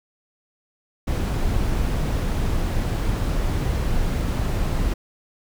brown noise, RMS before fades -22 dBFS, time 1.07-4.94 s, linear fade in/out 10 ms, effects none

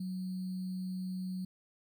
sine tone with sample-and-hold, 185 Hz, F#3, in tune, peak -35 dBFS, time 0-1.45 s, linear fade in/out 5 ms, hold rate 4410 Hz, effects none

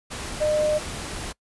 sine tone in noise, 608 Hz, D#5, 40 cents flat, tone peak -19 dBFS, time 0.4-0.79 s, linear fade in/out 20 ms, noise pink, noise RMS -33 dBFS, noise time 0.1-1.33 s, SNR +11 dB, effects noise-tail reverb RT60 0.1 s tail -24 dB re dry + resampled to 24000 Hz

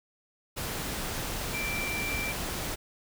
sine tone in noise, 2349 Hz, D7, in tune, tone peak -32 dBFS, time 1.53-2.33 s, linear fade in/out 20 ms, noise pink, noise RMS -34 dBFS, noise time 0.56-2.76 s, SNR -1 dB, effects none

